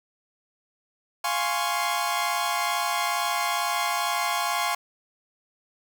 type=chord; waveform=sawtooth; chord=Db major seventh; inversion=first; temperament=equal; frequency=698.5 / 830.6 / 1046.5 / 1108.7 Hz; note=F5 / Ab5 / C6 / Db6; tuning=0 / 0 / 0 / 0 cents; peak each=-26 dBFS; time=1.24-4.75 s; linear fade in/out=5 ms; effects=none